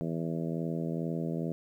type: harmonic tone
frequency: 82.3 Hz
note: E2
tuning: 2 cents flat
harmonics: 2 / 3 / 4 / 5 / 6 / 7 / 8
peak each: -33 / -37 / -39 / -41 / -43 / -44 / -45 dBFS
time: 0.01-1.52 s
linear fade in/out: 0 ms
effects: 11-bit